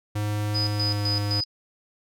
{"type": "tone with pitch glide", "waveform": "square", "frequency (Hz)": [104.7, 102.78], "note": ["G#2", "G#2"], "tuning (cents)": [15, -18], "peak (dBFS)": -25, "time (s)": [0.15, 1.41], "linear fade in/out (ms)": 10, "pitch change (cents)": -33, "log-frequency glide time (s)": [0.59, 1.07]}
{"type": "tone with tremolo", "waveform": "sine", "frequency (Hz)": 4978, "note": "D#8", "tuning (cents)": 0, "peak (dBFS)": -24, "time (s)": [0.54, 1.45], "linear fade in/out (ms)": 20, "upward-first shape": "square", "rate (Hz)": 3.9, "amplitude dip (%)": 80}
{"effects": []}